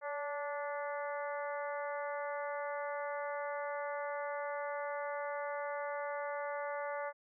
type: harmonic tone with a mistuned harmonic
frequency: 291.1 Hz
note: D4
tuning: 15 cents flat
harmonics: 2 / 3 / 4 / 5 / 6 / 7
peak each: -39 / -43 / -45 / -47 / -49 / -50 dBFS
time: 0.01-7.13 s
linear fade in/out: 50 ms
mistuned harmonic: 2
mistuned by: -28 cents
effects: none